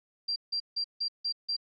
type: tone bursts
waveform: sine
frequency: 4732 Hz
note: D8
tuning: 12 cents sharp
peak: -28 dBFS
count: 6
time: 0.28-1.566 s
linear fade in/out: 10 ms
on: 81 ms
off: 160 ms
effects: none